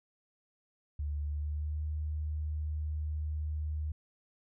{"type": "tone with pitch glide", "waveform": "sine", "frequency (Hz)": [73.42, 76.32], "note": ["D2", "D#2"], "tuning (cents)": [0, -33], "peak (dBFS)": -32, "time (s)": [0.99, 3.92], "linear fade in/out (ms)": 5, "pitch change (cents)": 67, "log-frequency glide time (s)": [1.23, 1.84], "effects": []}